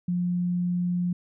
sine tone, 177.2 Hz, F3, 25 cents sharp, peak -23 dBFS, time 0.08-1.13 s, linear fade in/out 5 ms, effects none

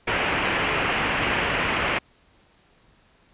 white low-pass noise, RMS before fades -24 dBFS, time 0.07-1.99 s, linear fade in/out 10 ms, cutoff 2900 Hz, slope 48 dB/octave, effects pink hiss -59 dBFS RMS until 3.33 s + resampled to 8000 Hz

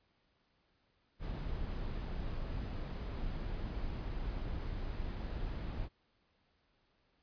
brown noise, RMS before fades -39 dBFS, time 1.19-5.89 s, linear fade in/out 50 ms, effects pink hiss -75 dBFS RMS until 7.22 s + resampled to 11025 Hz

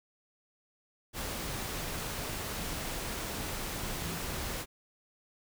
sine tone in noise, 164.81 Hz, E3, in tune, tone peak -40 dBFS, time 4-4.21 s, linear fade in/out 50 ms, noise pink, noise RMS -37 dBFS, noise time 1.13-4.66 s, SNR -6 dB, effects none

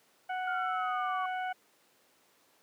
harmonic tone, 740 Hz, F#5, in tune, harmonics 1 / 2 / 3 / 4, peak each -33 / -39 / -46 / -51 dBFS, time 0.29-1.53 s, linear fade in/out 10 ms
sine exponential sweep, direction down, 1421 to 1122 Hz, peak -33 dBFS, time 0.47-1.26 s, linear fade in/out 5 ms
effects pink hiss -66 dBFS RMS until 2.62 s + high-pass 300 Hz 12 dB/octave

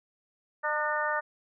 harmonic tone with a mistuned harmonic, 302.1 Hz, D4, 49 cents sharp, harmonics 2 / 3 / 4 / 5 / 6, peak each -33 / -33 / -33 / -33 / -33 dBFS, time 0.63-1.21 s, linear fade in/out 20 ms, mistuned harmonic 5, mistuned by -42 cents, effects none

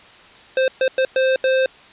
square tone bursts at uneven times, 523.3 Hz, C5, in tune, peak -15 dBFS, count 5, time 0.57-0.68 / 0.81-0.88 / 0.98-1.05 / 1.16-1.36 / 1.44-1.66 s, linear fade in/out 2 ms, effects white hiss -45 dBFS RMS until 1.92 s + resampled to 8000 Hz

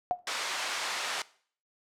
sine tone with exponential decay, 721 Hz, F#5, 45 cents flat, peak -20 dBFS, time 0.11-0.19 s, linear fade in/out 0 ms, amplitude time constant 17 ms
pink band-pass noise, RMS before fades -34 dBFS, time 0.27-1.22 s, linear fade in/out 2 ms, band 940 to 6500 Hz, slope 12 dB/octave
effects noise-tail reverb RT60 0.5 s tail -20 dB re dry + low-pass 12000 Hz 12 dB/octave

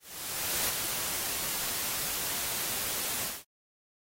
white noise with ADSR envelope, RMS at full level -29 dBFS, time 0-3.44 s, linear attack 690 ms, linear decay 6 ms, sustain -4 dB, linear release 200 ms, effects AAC 48 kbps

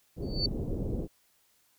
pink low-pass noise, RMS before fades -33 dBFS, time 0.16-1.08 s, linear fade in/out 50 ms, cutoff 470 Hz, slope 24 dB/octave
sine tone with exponential growth, 4500 Hz, C#8, 25 cents sharp, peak -23 dBFS, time 0.22-0.46 s, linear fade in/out 2 ms, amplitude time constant 51 ms
effects white hiss -68 dBFS RMS until 1.78 s

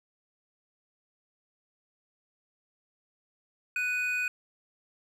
triangle tone pair together, 1484 / 2488 Hz, F#6 / D#7, +5 / -1 cents, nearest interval major sixth, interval 894 cents, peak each -31 / -27 dBFS, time 3.76-4.28 s, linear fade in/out 2 ms, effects none

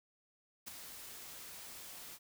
white noise with ADSR envelope, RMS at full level -42 dBFS, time 0.66-2.19 s, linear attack 22 ms, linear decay 4 ms, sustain -8 dB, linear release 46 ms, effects none

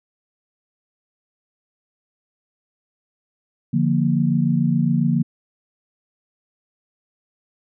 sine chord, Bb major, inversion first, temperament equal with one note detuned, 146.83 / 173.91 / 233.1 Hz, D3 / F3 / Bb3, 0 / -7 / 0 cents, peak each -20 dBFS, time 3.73-5.23 s, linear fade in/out 10 ms, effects none

